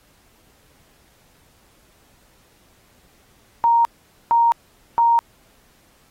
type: tone bursts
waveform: sine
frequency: 932.3 Hz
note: A#5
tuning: in tune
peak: -12 dBFS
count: 3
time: 3.64-5.19 s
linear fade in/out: 0 ms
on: 210 ms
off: 460 ms
effects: pink hiss -57 dBFS RMS until 6.1 s + AAC 48 kbps